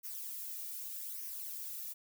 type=noise with flanger; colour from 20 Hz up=violet; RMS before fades=-43 dBFS; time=0.03-1.94 s; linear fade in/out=20 ms; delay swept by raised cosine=0.25 to 1.95 ms; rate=0.83 Hz; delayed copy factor=-0.55; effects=none